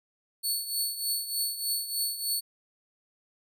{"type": "tone with tremolo", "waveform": "15% pulse", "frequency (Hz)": 4435, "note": "C#8", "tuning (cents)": 0, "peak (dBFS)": -19, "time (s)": [0.43, 2.41], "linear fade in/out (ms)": 20, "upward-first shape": "triangle", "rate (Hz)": 3.3, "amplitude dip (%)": 75, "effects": []}